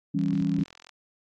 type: chord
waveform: sine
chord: C# diminished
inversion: first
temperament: equal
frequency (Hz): 164.81 / 196 / 277.2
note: E3 / G3 / C#4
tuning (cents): 0 / 0 / 0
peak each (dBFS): -27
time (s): 0.14-0.64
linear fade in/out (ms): 10
type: click train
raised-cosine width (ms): 0.2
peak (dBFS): -29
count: 31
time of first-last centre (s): 0.19-0.893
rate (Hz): 42.7
effects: AAC 32 kbps